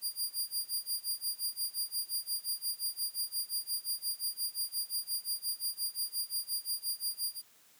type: tone with tremolo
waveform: 15% pulse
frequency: 4792 Hz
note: D8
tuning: 34 cents sharp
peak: -24 dBFS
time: 0.01-7.42 s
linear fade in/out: 50 ms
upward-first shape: sine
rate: 5.7 Hz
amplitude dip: 95%
effects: white hiss -63 dBFS RMS until 7.79 s + high-pass 100 Hz 12 dB/octave